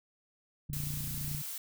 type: tone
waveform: sine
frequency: 144.8 Hz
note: D3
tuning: 24 cents flat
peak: -38 dBFS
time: 0.69-1.42 s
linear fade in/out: 5 ms
type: click train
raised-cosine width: 5 ms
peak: -30 dBFS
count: 20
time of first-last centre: 0.7-1.348 s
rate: 29.3 Hz
type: noise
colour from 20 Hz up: blue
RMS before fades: -40 dBFS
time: 0.73-1.58 s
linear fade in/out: 2 ms
effects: none